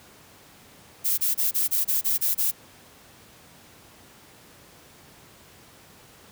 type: noise bursts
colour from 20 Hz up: violet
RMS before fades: -23 dBFS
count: 9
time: 1.04-2.516 s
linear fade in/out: 20 ms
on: 140 ms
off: 27 ms
effects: pink hiss -51 dBFS RMS until 6.31 s + high-pass 80 Hz 12 dB/octave